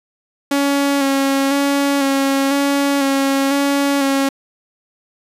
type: tone with vibrato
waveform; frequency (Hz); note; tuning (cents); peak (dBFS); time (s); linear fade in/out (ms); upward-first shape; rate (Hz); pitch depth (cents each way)
sawtooth; 277.2; C#4; 0; -10; 0.51-4.29; 5; square; 1; 23
effects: resampled to 32000 Hz